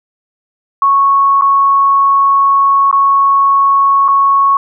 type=tone with dropouts; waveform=sine; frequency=1105 Hz; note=C#6; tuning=6 cents flat; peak=-6 dBFS; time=0.82-4.57 s; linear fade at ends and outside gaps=2 ms; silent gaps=1.412-1.42 / 2.913-2.927 / 4.081-4.085 s; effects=none